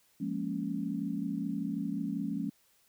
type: chord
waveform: sine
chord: Bb minor seventh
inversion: second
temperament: equal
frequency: 174.61 / 207.7 / 233.1 / 277.2 Hz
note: F3 / Ab3 / Bb3 / Db4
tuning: 0 / 0 / 0 / 0 cents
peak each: -38 / -36 / -39 / -36 dBFS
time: 0.2-2.5 s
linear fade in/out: 10 ms
effects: white hiss -68 dBFS RMS until 2.88 s